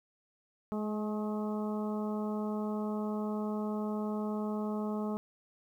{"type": "harmonic tone with a mistuned harmonic", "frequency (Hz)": 211.7, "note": "G#3", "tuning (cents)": 33, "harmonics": [1, 2, 3, 4, 5, 6], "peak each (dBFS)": [-33, -39, -43, -45, -47, -49], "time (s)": [0.72, 5.17], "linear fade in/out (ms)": 0, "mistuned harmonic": 5, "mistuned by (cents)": 29, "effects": ["11-bit"]}